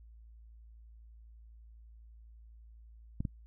clicks, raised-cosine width 5 ms, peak -22 dBFS, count 2, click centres 3.205 / 3.252 s, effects noise-tail reverb RT60 0.1 s tail -25 dB re dry + added 56 Hz sine -52 dBFS peak until 3.46 s

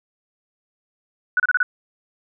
sine tone bursts, 1480 Hz, F#6, in tune, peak -14 dBFS, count 5, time 1.37-1.63 s, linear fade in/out 2 ms, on 28 ms, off 30 ms, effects none

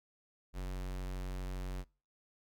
square tone, 46.25 Hz, F#1, in tune, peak -38 dBFS, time 0.53-1.85 s, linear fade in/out 50 ms, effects noise-tail reverb RT60 0.4 s tail -26 dB re dry

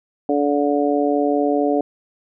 harmonic tone, 144.5 Hz, D3, 28 cents flat, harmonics 2 / 3 / 4 / 5, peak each -19 / -21 / -22 / -23 dBFS, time 0.29-1.81 s, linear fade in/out 2 ms, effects none

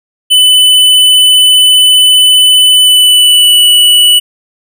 square tone with pitch glide, 3005 to 2955 Hz, F#7 to F#7, +26 to -3 cents, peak -3 dBFS, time 0.3-4.2 s, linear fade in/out 20 ms, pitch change -29 cents, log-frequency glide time 2.73-3.68 s, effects none

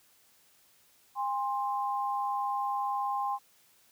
sine tone pair together, 810 / 1050.3 Hz, G#5 / C6, -43 / +6 cents, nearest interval major third, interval 449 cents, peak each -31 / -32 dBFS, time 1.15-3.39 s, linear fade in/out 50 ms, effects white hiss -64 dBFS RMS until 3.91 s + high-pass 60 Hz 12 dB/octave

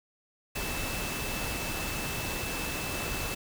sine tone in noise, 2637 Hz, E7, in tune, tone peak -39 dBFS, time 0.55-3.35 s, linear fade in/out 10 ms, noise pink, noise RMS -34 dBFS, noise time 0.55-3.35 s, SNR -8 dB, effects none

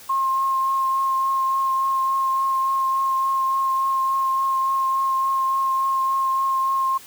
sine tone with vibrato, 1068 Hz, C6, 35 cents sharp, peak -18 dBFS, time 0.09-6.98 s, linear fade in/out 10 ms, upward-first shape triangle, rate 3.5 Hz, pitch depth 14 cents each way, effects white hiss -44 dBFS RMS until 7.06 s

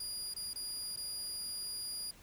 25% pulse tone with dropouts, 4851 Hz, D#8, 45 cents flat, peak -34 dBFS, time 0-2.11 s, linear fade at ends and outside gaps 5 ms, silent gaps 0.339-0.362 / 0.534-0.557 / 0.962-0.972 s, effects pink hiss -59 dBFS RMS until 2.22 s

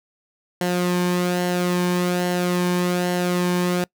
sawtooth tone with flanger, 178.3 Hz, F3, 36 cents sharp, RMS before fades -21 dBFS, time 0.61-3.84 s, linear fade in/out 2 ms, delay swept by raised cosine 0.82 to 1.52 ms, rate 1.2 Hz, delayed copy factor -0.5, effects noise-tail reverb RT60 0.1 s tail -25 dB re dry

